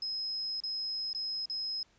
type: tone with dropouts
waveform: sine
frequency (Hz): 5120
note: D#8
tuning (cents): +49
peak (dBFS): -33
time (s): 0.02-1.83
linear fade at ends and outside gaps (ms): 2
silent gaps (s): 0.603-0.636 / 1.131-1.148 / 1.457-1.498
effects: pink hiss -67 dBFS RMS until 1.98 s + resampled to 16000 Hz